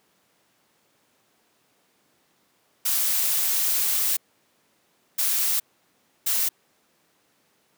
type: noise bursts at uneven times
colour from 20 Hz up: blue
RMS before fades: -23 dBFS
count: 3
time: 2.85-4.17 / 5.18-5.6 / 6.26-6.49 s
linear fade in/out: 10 ms
effects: pink hiss -65 dBFS RMS until 7.77 s + high-pass 200 Hz 12 dB/octave